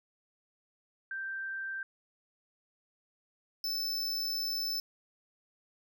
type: tone pair in turn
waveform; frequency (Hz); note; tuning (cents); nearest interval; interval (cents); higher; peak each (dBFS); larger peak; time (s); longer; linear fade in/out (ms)
sine / square; 1568 / 5274; G6 / E8; 0 / 0; octave + major sixth; 2100; second; -35 / -32; second; 1.11-1.83 / 3.64-4.8; second; 2
effects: none